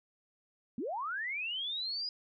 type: linear sweep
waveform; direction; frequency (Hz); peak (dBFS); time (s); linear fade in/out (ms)
sine; up; 199.5 to 4978; -34; 0.78-2.09; 2
effects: none